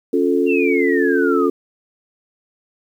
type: chord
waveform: sine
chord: Db augmented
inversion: none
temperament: equal with one note detuned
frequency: 277.2 / 354.1 / 440 Hz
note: Db4 / F4 / A4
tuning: 0 / +24 / 0 cents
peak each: -18 dBFS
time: 0.13-1.5 s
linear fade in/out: 5 ms
type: exponential sweep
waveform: sine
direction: down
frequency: 2794 to 1174.7 Hz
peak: -21 dBFS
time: 0.46-1.5 s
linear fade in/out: 50 ms
effects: 8-bit